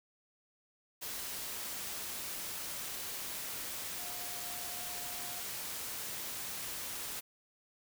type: tone in noise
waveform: sine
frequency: 712 Hz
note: F5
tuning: 33 cents sharp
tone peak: -51 dBFS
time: 3.98-5.41 s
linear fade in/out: 20 ms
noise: white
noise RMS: -41 dBFS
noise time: 1.01-7.21 s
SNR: -13 dB
effects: none